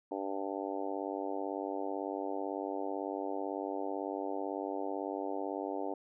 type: harmonic tone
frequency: 98 Hz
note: G2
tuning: in tune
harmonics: 3 / 4 / 5 / 6 / 7 / 8 / 9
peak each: -40 / -41 / -42 / -43 / -43 / -44 / -45 dBFS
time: 0.11-5.94 s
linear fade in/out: 5 ms
effects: none